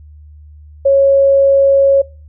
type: tone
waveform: sine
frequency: 550 Hz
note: C#5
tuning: 14 cents flat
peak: -6 dBFS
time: 0.85-2.02 s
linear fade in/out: 10 ms
effects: noise-tail reverb RT60 0.4 s tail -24 dB re dry + added 75 Hz sine -35 dBFS peak until 2.28 s